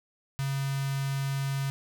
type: tone with notch filter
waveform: square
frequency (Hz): 137.3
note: C#3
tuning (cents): -16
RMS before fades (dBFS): -30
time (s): 0.39-1.7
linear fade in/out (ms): 0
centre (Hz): 460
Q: 0.51
effects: none